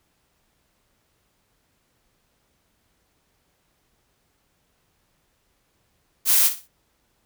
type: noise with echo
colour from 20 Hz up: blue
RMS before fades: -17 dBFS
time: 6.25-6.51 s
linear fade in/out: 50 ms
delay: 59 ms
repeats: 3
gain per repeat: -12 dB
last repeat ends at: 6.687 s
effects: pink hiss -68 dBFS RMS until 7.25 s